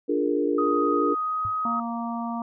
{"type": "chord", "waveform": "sine", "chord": "Bb dominant seventh", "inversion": "first", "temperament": "equal", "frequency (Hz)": [293.7, 349.2, 415.3, 466.2], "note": ["D4", "F4", "Ab4", "Bb4"], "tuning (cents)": [0, 0, 0, 0], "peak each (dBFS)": [-25, -28, -27, -27], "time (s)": [0.08, 1.15], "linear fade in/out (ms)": 20}
{"type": "tone with pitch glide", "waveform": "sine", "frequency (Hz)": [1250, 1260.1], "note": ["D#6", "D#6"], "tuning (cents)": [8, 22], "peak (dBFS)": -24, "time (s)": [0.58, 1.8], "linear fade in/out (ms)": 5, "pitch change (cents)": 14, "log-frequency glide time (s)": [1.21, 1.49]}
{"type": "tone with exponential decay", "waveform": "sine", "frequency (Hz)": 102.4, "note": "G#2", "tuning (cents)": -24, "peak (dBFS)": -29, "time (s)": [1.45, 1.57], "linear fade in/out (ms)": 0, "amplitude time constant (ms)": 24}
{"type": "harmonic tone", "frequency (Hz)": 233.1, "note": "A#3", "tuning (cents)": 0, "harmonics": [1, 3, 4, 5], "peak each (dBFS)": [-29, -34, -35, -36], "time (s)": [1.65, 2.42], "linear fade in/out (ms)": 2}
{"effects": []}